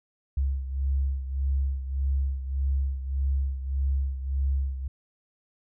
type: beating tone pair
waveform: sine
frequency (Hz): 67.5 / 69.2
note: C#2 / C#2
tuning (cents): -45 / -2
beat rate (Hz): 1.7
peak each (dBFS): -25 / -31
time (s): 0.37-4.88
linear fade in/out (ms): 5
effects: none